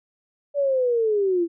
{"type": "linear sweep", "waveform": "sine", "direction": "down", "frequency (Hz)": [580, 329.6], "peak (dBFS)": -18, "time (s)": [0.54, 1.48], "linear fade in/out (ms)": 50, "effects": []}